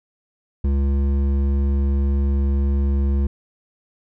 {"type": "tone with hard clipping", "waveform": "sine", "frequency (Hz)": 69.3, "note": "C#2", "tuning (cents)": 0, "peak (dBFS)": -18, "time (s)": [0.64, 3.27], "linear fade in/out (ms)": 5, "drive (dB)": 10, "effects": []}